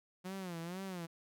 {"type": "tone with vibrato", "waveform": "sawtooth", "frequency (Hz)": 179, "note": "F3", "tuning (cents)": 43, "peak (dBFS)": -37, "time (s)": [0.24, 1.07], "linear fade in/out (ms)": 20, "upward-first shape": "sine", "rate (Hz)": 2.1, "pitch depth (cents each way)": 140, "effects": []}